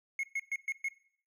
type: tone bursts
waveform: triangle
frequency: 2171 Hz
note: C#7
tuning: 37 cents flat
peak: -29 dBFS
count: 5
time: 0.19-0.885 s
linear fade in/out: 2 ms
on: 43 ms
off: 120 ms
effects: noise-tail reverb RT60 0.6 s tail -20 dB re dry